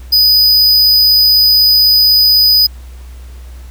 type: tone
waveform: square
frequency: 4978 Hz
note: D#8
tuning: in tune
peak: -6 dBFS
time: 0.12-2.67 s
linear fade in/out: 10 ms
effects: added 62 Hz sine -28 dBFS peak until 3.7 s + pink hiss -44 dBFS RMS until 3.7 s